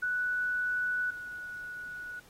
sine tone pair in turn, 1480 / 1468.1 Hz, F#6 / F#6, 0 / -14 cents, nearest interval unison, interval 14 cents, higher first, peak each -28 / -38 dBFS, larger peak first, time 0.02-1.11 / 1.11-2.2 s, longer neither, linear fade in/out 10 ms, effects pink hiss -59 dBFS RMS until 2.29 s + AAC 48 kbps

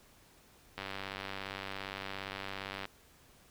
click train, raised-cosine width 0.3 ms, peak -23 dBFS, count 203, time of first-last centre 0.78-2.854 s, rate 97.4 Hz, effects pink hiss -62 dBFS RMS until 3.5 s

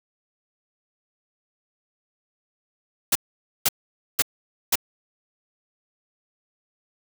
white noise bursts, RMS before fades -19 dBFS, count 4, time 3.12-4.756 s, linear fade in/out 5 ms, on 34 ms, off 500 ms, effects none

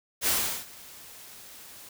white noise with ADSR envelope, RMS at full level -24 dBFS, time 0.21-1.89 s, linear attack 59 ms, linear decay 380 ms, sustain -23 dB, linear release 3 ms, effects none

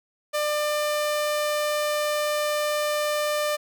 sawtooth tone, 597 Hz, D5, 28 cents sharp, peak -19 dBFS, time 0.33-3.57 s, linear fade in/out 20 ms, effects none

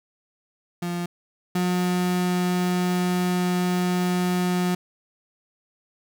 35% pulse tone pair in turn, 174.4 / 179.82 Hz, F3 / F#3, -2 / -49 cents, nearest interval minor second, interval 53 cents, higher second, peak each -24 / -19 dBFS, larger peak second, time 0.82-1.06 / 1.55-4.75 s, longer second, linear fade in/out 5 ms, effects none

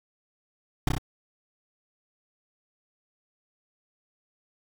brown noise with echo, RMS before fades -20 dBFS, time 0.87-0.89 s, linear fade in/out 5 ms, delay 31 ms, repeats 3, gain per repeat -2 dB, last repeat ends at 0.983 s, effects none

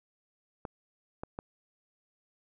clicks, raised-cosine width 1 ms, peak -23 dBFS, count 3, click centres 0.652 / 1.235 / 1.389 s, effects none

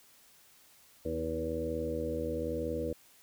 harmonic tone with a mistuned harmonic, 81 Hz, E2, 30 cents flat, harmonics 1 / 2 / 3 / 4 / 5 / 6 / 7, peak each -40 / -45 / -41 / -39 / -46 / -35 / -41 dBFS, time 1.05-2.93 s, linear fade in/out 5 ms, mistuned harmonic 4, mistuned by -23 cents, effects white hiss -61 dBFS RMS until 3.22 s

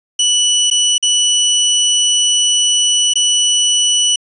25% pulse tone with dropouts, 2960 Hz, F#7, in tune, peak -7 dBFS, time 0.19-4.16 s, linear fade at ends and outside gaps 5 ms, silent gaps 0.702-0.711 / 0.981-1.026 / 3.137-3.155 s, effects resampled to 24000 Hz

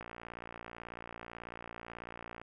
click train, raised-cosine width 0.5 ms, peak -29 dBFS, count 141, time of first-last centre 0.01-2.415 s, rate 58.2 Hz, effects none

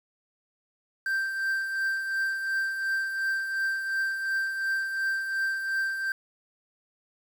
triangle tone with tremolo, 1569 Hz, G6, 1 cent sharp, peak -22 dBFS, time 1.06-6.12 s, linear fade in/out 2 ms, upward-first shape triangle, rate 2.8 Hz, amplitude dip 55%, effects 8-bit

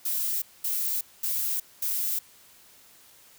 violet noise bursts, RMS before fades -28 dBFS, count 4, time 0.05-2.19 s, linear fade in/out 5 ms, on 370 ms, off 220 ms, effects white hiss -55 dBFS RMS until 3.38 s

